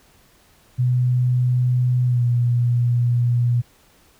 sine tone with pitch glide, 124.8 to 120.76 Hz, B2 to B2, +19 to -38 cents, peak -15 dBFS, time 0.78-3.62 s, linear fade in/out 20 ms, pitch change -57 cents, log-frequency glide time 2.06-2.23 s, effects pink hiss -55 dBFS RMS until 4.19 s

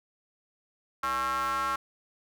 square ring-modulated tone, 128.4 Hz, C3, 32 cents flat, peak -25 dBFS, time 1.03-1.76 s, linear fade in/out 5 ms, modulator 1220 Hz, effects none

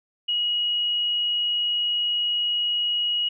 sine tone, 2900 Hz, F#7, 35 cents flat, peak -21 dBFS, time 0.28-3.29 s, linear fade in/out 10 ms, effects none

